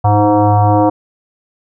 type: tone with frequency modulation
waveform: sine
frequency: 311.1 Hz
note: D#4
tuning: in tune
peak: -7 dBFS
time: 0.04-0.9 s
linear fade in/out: 10 ms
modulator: 208 Hz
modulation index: 3.1
effects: none